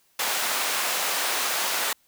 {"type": "high-pass noise", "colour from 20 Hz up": "pink", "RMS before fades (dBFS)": -26, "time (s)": [0.19, 1.93], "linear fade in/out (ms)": 5, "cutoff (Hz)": 750, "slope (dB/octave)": 12, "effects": ["white hiss -64 dBFS RMS until 2.07 s"]}